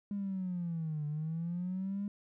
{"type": "linear two-way sweep", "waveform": "triangle", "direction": "down then up", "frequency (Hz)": [204.7, 147.1, 204.7], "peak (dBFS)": -30, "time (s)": [0.11, 2.08], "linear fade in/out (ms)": 2, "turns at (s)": 1.06, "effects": ["tanh soft clip ceiling -31 dBFS"]}